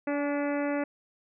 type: harmonic tone with a mistuned harmonic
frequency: 288.1 Hz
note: D4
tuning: 33 cents flat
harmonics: 1 / 2 / 3 / 4 / 5 / 6 / 7 / 8 / 9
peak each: -29 / -31 / -39 / -43 / -41 / -43 / -42 / -47 / -48 dBFS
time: 0.07-0.84 s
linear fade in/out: 5 ms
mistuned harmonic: 3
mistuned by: -24 cents
effects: none

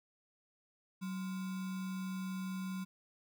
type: tone with sample-and-hold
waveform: sine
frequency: 187.7 Hz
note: F#3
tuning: 25 cents sharp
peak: -37 dBFS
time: 1.01-2.85 s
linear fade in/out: 20 ms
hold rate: 1225 Hz
effects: none

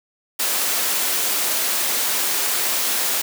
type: high-pass noise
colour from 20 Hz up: white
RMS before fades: -21 dBFS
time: 0.39-3.22 s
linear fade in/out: 10 ms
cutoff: 290 Hz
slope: 12 dB/octave
effects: none

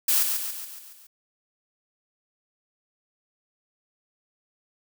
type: noise with echo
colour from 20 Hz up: blue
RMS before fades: -21 dBFS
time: 0.08-0.23 s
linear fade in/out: 5 ms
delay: 140 ms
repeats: 6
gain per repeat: -5 dB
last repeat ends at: 1.07 s
effects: none

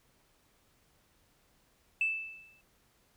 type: tone with exponential decay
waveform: sine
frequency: 2637 Hz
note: E7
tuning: in tune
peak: -24 dBFS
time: 2.01-2.61 s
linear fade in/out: 2 ms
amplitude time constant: 130 ms
effects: tanh soft clip ceiling -20 dBFS + pink hiss -69 dBFS RMS until 3.16 s

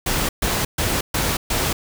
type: noise bursts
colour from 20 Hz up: pink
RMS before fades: -21 dBFS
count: 5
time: 0.06-1.73 s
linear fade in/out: 5 ms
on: 230 ms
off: 130 ms
effects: none

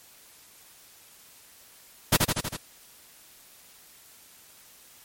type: noise with echo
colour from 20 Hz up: pink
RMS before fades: -18 dBFS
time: 2.12-2.17 s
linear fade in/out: 10 ms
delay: 80 ms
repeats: 5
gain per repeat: -3 dB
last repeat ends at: 2.57 s
effects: white hiss -53 dBFS RMS until 5.04 s + MP3 64 kbps

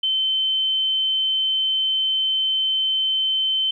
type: tone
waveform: sine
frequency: 3080 Hz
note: G7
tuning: 31 cents flat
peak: -18 dBFS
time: 0.03-3.71 s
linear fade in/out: 5 ms
effects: 10-bit

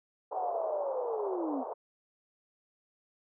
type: band-pass noise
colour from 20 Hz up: pink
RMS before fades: -38 dBFS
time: 0.31-1.74 s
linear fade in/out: 10 ms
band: 440 to 1000 Hz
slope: 48 dB/octave
type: linear sweep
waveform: sine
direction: down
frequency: 769 to 246.9 Hz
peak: -32 dBFS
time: 0.33-1.64 s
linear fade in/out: 50 ms
effects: none

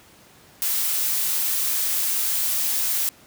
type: noise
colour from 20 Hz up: blue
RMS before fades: -23 dBFS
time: 0.62-3.09 s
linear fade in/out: 0 ms
effects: pink hiss -51 dBFS RMS until 3.26 s + high-pass 80 Hz 12 dB/octave

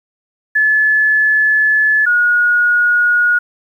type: tone pair in turn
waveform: sine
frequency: 1724 / 1445.5 Hz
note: A6 / F#6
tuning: -36 / -41 cents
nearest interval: minor third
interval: 305 cents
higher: first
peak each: -9 dBFS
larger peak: neither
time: 0.55-2.06 / 2.06-3.39 s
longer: first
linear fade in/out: 10 ms
effects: 8-bit

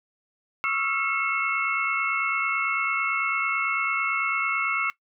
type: tone cluster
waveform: sine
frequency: 1116 / 1303 / 1372 / 2183 / 2683 Hz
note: C#6 / E6 / F6 / C#7 / E7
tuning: +11 / -20 / -31 / -27 / +30 cents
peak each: -32 / -30 / -30 / -26 / -32 dBFS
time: 0.64-4.9 s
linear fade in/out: 0 ms
effects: noise-tail reverb RT60 0.1 s tail -19 dB re dry

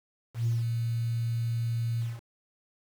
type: tone with ADSR envelope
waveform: sine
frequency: 116.54 Hz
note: A#2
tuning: in tune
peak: -22 dBFS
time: 0.34-2.21 s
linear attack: 120 ms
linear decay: 170 ms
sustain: -4 dB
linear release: 200 ms
effects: tanh soft clip ceiling -20 dBFS + 8-bit

